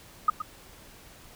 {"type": "tone with echo", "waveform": "sine", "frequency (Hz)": 1246, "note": "D#6", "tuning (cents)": 2, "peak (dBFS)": -16, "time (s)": [0.28, 0.3], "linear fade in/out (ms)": 5, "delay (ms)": 120, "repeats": 1, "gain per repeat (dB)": -12, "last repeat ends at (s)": 0.42, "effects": ["pink hiss -51 dBFS RMS until 1.35 s"]}